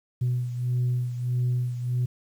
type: beating tone pair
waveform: sine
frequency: 123.47 / 125.07 Hz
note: B2 / B2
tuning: 0 / +22 cents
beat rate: 1.6 Hz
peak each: -23 / -29 dBFS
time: 0.21-2.06 s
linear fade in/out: 10 ms
effects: tanh soft clip ceiling -19 dBFS + 9-bit